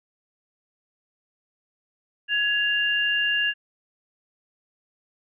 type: tone pair together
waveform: sine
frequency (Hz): 1675 / 2794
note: G#6 / F7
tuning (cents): +14 / 0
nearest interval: major sixth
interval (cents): 886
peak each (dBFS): -23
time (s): 2.28-3.54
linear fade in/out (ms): 50
effects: none